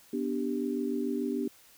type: chord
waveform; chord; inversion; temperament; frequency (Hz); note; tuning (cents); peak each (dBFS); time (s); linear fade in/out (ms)
sine; G major; first; equal; 246.9 / 293.7 / 392; B3 / D4 / G4; 0 / 0 / 0; -32 / -33 / -34; 0.13-1.48; 5
effects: white hiss -58 dBFS RMS until 1.77 s